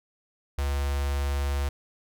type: tone with notch filter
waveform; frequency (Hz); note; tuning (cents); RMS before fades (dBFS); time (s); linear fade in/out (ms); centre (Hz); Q
square; 70; C#2; +18; -27; 0.58-1.69; 5; 250; 0.79
effects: none